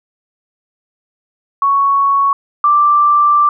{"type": "tone pair in turn", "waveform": "sine", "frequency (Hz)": [1112, 1175.9], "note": ["C#6", "D6"], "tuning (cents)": [5, 2], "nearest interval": "minor second", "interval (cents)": 97, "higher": "second", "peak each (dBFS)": [-9, -7], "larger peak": "second", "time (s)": [[1.62, 2.33], [2.64, 3.49]], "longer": "second", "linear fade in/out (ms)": 2, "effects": []}